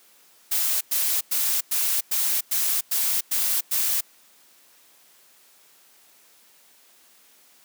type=noise bursts; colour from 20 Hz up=blue; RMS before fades=-23 dBFS; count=9; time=0.51-4.01 s; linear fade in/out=10 ms; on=300 ms; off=100 ms; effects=white hiss -56 dBFS RMS until 7.64 s + high-pass 200 Hz 12 dB/octave